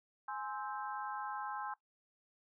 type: harmonic tone with a mistuned harmonic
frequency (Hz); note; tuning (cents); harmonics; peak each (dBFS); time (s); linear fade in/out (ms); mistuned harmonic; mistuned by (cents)
261.6; C4; 0; 3 / 4 / 5 / 6; -42 / -44 / -46 / -48; 0.28-1.74; 5; 3; +110
effects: noise-tail reverb RT60 0.1 s tail -18 dB re dry